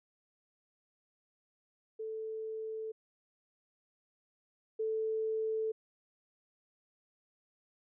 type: tone pair in turn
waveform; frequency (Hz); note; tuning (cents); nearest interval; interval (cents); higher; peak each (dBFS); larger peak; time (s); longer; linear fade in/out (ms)
sine; 440 / 440; A4 / A4; 0 / 0; unison; 0; neither; -37 / -31; second; 1.99-2.92 / 4.79-5.72; neither; 10
effects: none